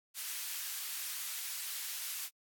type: high-pass noise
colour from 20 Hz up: white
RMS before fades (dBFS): -40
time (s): 0.14-2.3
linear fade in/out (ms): 50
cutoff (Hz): 1600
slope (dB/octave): 12
effects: AAC 64 kbps